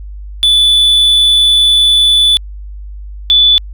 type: tone pair in turn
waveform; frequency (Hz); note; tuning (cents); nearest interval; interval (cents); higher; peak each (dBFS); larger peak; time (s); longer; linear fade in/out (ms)
triangle / sine; 3475 / 3475; A7 / A7; -22 / -22; unison; 0; neither; -4; neither; 0.43-2.37 / 3.3-3.58; first; 0
effects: added 50 Hz sine -24 dBFS peak until 3.73 s